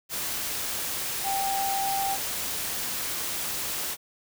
sine tone in noise, 784 Hz, G5, in tune, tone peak -26 dBFS, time 1.23-2.18 s, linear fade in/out 50 ms, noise white, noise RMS -31 dBFS, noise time 0.09-3.97 s, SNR +2 dB, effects none

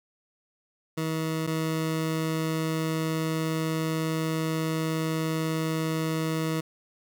20% pulse tone pair in turn, 159.8 / 159.8 Hz, D#3 / D#3, +47 / +47 cents, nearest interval unison, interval 0 cents, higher neither, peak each -22 / -21 dBFS, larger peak second, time 0.97-1.47 / 1.47-6.61 s, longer second, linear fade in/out 10 ms, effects none

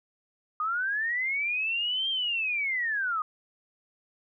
sine linear two-way sweep, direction up then down, 1215 to 3200 to 1215 Hz, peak -26 dBFS, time 0.6-3.22 s, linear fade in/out 2 ms, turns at 2.09 s, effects none

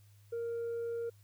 sine tone with tanh clipping, 466.2 Hz, A#4, in tune, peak -35 dBFS, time 0.32-1.1 s, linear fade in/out 10 ms, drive 1 dB, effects added 102 Hz sine -58 dBFS peak until 1.23 s + white hiss -70 dBFS RMS until 1.23 s

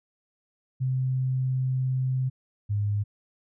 sine tone pair in turn, 129.8 / 103.02 Hz, C3 / G#2, -13 / -13 cents, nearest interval major third, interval 400 cents, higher first, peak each -23 dBFS, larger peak neither, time 0.8-2.3 / 2.69-3.04 s, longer first, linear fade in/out 20 ms, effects none

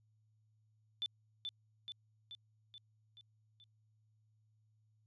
sine tone with echo, 3520 Hz, A7, in tune, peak -35 dBFS, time 1.02-1.06 s, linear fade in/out 0 ms, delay 430 ms, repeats 6, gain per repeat -4 dB, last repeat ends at 3.64 s, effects added 108 Hz sine -70 dBFS peak until 5.06 s + resampled to 24000 Hz

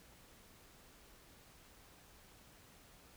silence, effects pink hiss -62 dBFS RMS until 3.16 s

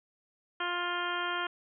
harmonic tone, 351.5 Hz, F4, 11 cents sharp, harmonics 1 / 2 / 3 / 4 / 5 / 6 / 7 / 8 / 9, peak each -40 / -40 / -36 / -35 / -40 / -46 / -45 / -45 / -40 dBFS, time 0.6-1.47 s, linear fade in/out 5 ms, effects none

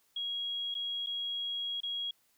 sine tone with dropouts, 3300 Hz, G#7, 12 cents flat, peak -33 dBFS, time 0.16-2.11 s, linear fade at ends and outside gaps 5 ms, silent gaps 0.743-0.75 / 1.063-1.069 / 1.805-1.832 s, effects white hiss -71 dBFS RMS until 2.37 s

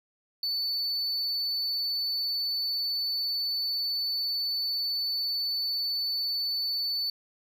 triangle tone, 4491 Hz, C#8, 22 cents sharp, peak -26 dBFS, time 0.43-7.1 s, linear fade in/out 2 ms, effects none

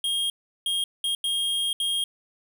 square tone bursts at uneven times, 3240 Hz, G#7, 43 cents flat, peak -24 dBFS, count 5, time 0.04-0.3 / 0.66-0.84 / 1.04-1.15 / 1.24-1.73 / 1.8-2.04 s, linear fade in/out 2 ms, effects none

